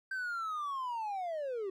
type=linear sweep; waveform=triangle; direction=down; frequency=1568 to 370 Hz; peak=-32 dBFS; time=0.11-1.7 s; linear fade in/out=5 ms; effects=tanh soft clip ceiling -28 dBFS